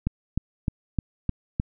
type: click train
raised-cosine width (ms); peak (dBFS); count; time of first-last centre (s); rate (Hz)
5; -11; 6; 0.07-1.599; 3.27
effects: none